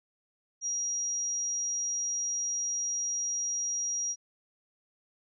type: tone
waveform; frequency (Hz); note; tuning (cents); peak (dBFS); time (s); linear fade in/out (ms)
sine; 5720; F8; +41; -29; 0.61-4.16; 50
effects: none